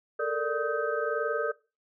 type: tone cluster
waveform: sine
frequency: 439.3 / 460.7 / 589 / 1263 / 1552 Hz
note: A4 / A#4 / D5 / D#6 / G6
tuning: -3 / -20 / +5 / +26 / -18 cents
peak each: -33 / -31 / -32 / -34 / -35 dBFS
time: 0.19-1.52 s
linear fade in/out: 10 ms
effects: noise-tail reverb RT60 0.3 s tail -20 dB re dry